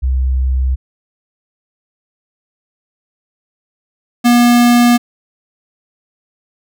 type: tone pair in turn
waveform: sine / square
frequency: 64.7 / 240.5 Hz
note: C2 / B3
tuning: -19 / -46 cents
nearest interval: octave + major seventh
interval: 2273 cents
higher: second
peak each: -11 / -7 dBFS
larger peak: second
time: 0.02-0.76 / 4.24-4.98 s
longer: neither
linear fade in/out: 20 ms
effects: none